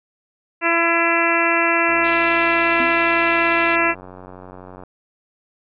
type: harmonic tone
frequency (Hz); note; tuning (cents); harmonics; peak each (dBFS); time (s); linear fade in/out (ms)
336.4; E4; +35; 1 / 2 / 3 / 4 / 5 / 6 / 7 / 8; -23 / -23 / -23 / -23 / -23 / -23 / -23 / -23; 0.61-3.95; 50
type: click train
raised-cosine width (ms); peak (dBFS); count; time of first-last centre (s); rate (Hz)
1; -24; 272; 1.89-4.836; 92
type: band-pass noise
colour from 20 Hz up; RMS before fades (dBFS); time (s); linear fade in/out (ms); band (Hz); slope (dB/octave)
pink; -37; 2.04-3.76; 5; 2600 to 3600; 48
type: tone with exponential decay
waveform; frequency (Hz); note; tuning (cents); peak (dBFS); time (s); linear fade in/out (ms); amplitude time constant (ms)
sine; 260; C4; -11; -21; 2.8-3.06; 0; 56
effects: none